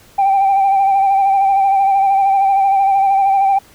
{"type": "tone with vibrato", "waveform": "sine", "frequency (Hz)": 784, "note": "G5", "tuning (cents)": 0, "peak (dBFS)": -8, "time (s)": [0.18, 3.59], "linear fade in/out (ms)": 10, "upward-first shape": "sine", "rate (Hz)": 13, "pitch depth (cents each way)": 34, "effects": ["tanh soft clip ceiling -7 dBFS", "pink hiss -46 dBFS RMS until 3.74 s"]}